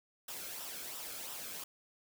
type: noise with flanger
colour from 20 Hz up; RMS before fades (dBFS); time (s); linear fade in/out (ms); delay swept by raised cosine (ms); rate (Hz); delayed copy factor
white; -44; 0.28-1.64; 5; 0.45 to 1.09; 2.9; -0.5
effects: none